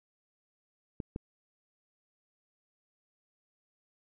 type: clicks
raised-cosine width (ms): 3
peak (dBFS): -23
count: 2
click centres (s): 1.002 / 1.161
effects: none